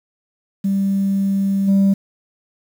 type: tone with level steps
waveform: sine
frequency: 196 Hz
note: G3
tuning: in tune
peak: -14 / -8 dBFS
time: 0.64-1.94 s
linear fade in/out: 10 ms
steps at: 1.67 s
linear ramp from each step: 20 ms
effects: tanh soft clip ceiling -10 dBFS + 7-bit